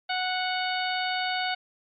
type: harmonic tone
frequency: 738 Hz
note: F#5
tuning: 5 cents flat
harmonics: 1 / 2 / 3 / 4 / 5 / 6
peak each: -29 / -32 / -34 / -35 / -36 / -37 dBFS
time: 0.09-1.55 s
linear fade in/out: 10 ms
effects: MP3 64 kbps